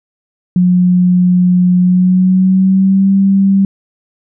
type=tone with pitch glide; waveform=sine; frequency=180 to 195.16 Hz; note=F#3 to G3; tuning=-47 to -7 cents; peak=-6 dBFS; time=0.56-3.65 s; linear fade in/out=2 ms; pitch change=+140 cents; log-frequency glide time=1.79-3.12 s; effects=none